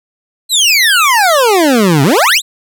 25% pulse exponential two-way sweep, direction down then up, 4186 to 130.81 to 4186 Hz, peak -3 dBFS, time 0.49-2.42 s, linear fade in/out 50 ms, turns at 2.03 s, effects none

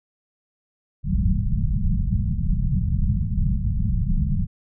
pink low-pass noise, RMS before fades -21 dBFS, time 1.03-4.47 s, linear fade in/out 50 ms, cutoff 210 Hz, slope 96 dB/octave, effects none

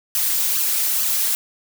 blue noise with flanger, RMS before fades -20 dBFS, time 0.15-1.35 s, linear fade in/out 0 ms, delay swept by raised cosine 0.64 to 4.44 ms, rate 2.3 Hz, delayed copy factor +0.65, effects none

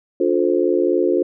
sine chord, D minor seventh, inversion none, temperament equal with one note detuned, 293.7 / 356.6 / 440 / 523.3 Hz, D4 / F4 / A4 / C5, 0 / +36 / 0 / 0 cents, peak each -22 / -17 / -21 / -22 dBFS, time 0.2-1.23 s, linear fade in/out 5 ms, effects none

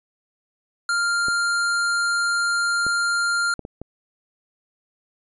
square tone, 1396.9 Hz, F6, in tune, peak -20 dBFS, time 0.89-3.54 s, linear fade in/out 2 ms
clicks, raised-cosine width 2 ms, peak -20 dBFS, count 5, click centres 1.284 / 2.866 / 3.593 / 3.651 / 3.816 s
effects resampled to 24000 Hz

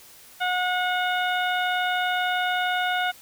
harmonic tone, 727 Hz, F#5, 31 cents flat, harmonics 1 / 2 / 3 / 4 / 5, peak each -25 / -26 / -33 / -33 / -34 dBFS, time 0.4-3.12 s, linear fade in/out 20 ms, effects white hiss -49 dBFS RMS until 3.21 s

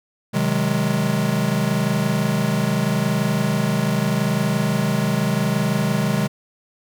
square chord, Ab dominant seventh, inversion first, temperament just, 129.78 / 155.74 / 186.89 / 207.7 Hz, C3 / Eb3 / Gb3 / Ab3, -14 / +2 / +18 / 0 cents, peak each -25 / -24 / -26 / -23 dBFS, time 0.33-6.28 s, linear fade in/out 20 ms, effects none

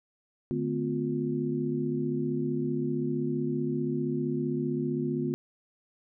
sine tone cluster, 148.6 / 218.8 / 254.2 / 354 Hz, D3 / A3 / C4 / F4, +21 / -9 / -50 / +23 cents, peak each -33 / -35 / -31 / -32 dBFS, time 0.51-5.34 s, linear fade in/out 0 ms, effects none

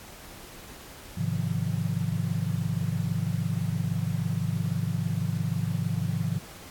sine chord, F minor seventh, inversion first, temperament just, 104.77 / 130.96 / 157.15 / 174.61 Hz, Ab2 / C3 / Eb3 / F3, +16 / +2 / +18 / 0 cents, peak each -31 dBFS, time 1.17-6.39 s, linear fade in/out 10 ms, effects pink hiss -46 dBFS RMS until 6.7 s + AAC 64 kbps

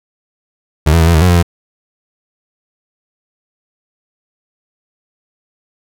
30% pulse tone with pitch steps, 76.5 / 83.5 / 81.1 / 85 / 78.2 / 90.9 / 87.6 / 85.9 Hz, D#2 / E2 / E2 / F2 / D#2 / F#2 / F2 / F2, -29 / +23 / -28 / -46 / +9 / -30 / +6 / -28 cents, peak -4 dBFS, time 0.86-1.428 s, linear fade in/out 10 ms, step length 71 ms, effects none

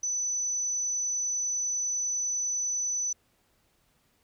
sine tone, 5990 Hz, F#8, 20 cents sharp, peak -27 dBFS, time 0.03-3.13 s, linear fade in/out 5 ms, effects pink hiss -69 dBFS RMS until 4.23 s

